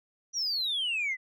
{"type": "exponential sweep", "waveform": "sine", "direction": "down", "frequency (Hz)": [5920, 1975.5], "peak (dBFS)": -26, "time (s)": [0.33, 1.17], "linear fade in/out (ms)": 50, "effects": ["tanh soft clip ceiling -25 dBFS"]}